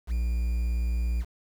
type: tone with quantisation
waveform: triangle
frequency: 58.9 Hz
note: A#1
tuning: 19 cents sharp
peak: -22 dBFS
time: 0.07-1.25 s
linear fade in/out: 50 ms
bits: 8
effects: none